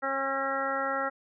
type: harmonic tone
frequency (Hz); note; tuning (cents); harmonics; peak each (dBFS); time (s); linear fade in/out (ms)
271.2; C#4; -38; 1 / 2 / 3 / 4 / 5 / 6 / 7; -40 / -33 / -35 / -40 / -31 / -39 / -37; 0.02-1.1; 20
effects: none